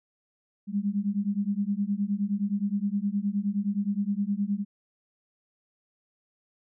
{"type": "beating tone pair", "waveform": "sine", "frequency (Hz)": [197.5, 207.1], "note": ["G3", "G#3"], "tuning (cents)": [13, -5], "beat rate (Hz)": 9.6, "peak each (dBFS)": -28, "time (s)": [0.67, 4.65], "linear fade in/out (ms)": 50, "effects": []}